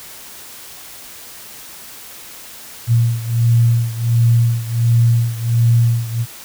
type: beating tone pair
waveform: sine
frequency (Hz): 116.54 / 117.94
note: A#2 / A#2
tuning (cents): 0 / +21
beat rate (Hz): 1.4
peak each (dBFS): -13 / -16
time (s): 2.87-6.26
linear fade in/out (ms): 50
effects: white hiss -36 dBFS RMS until 6.44 s